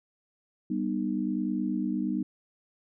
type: chord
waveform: sine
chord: G augmented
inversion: none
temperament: just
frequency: 196 / 245 / 306.2 Hz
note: G3 / B3 / D#4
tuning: 0 / -14 / -28 cents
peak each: -31 dBFS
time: 0.7-2.23 s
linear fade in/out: 5 ms
effects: none